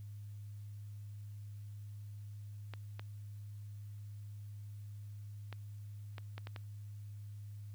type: clicks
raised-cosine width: 0.3 ms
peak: -30 dBFS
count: 7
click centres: 2.737 / 2.995 / 5.527 / 6.182 / 6.38 / 6.471 / 6.562 s
effects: added 103 Hz sine -45 dBFS peak until 7.74 s + white hiss -71 dBFS RMS until 7.74 s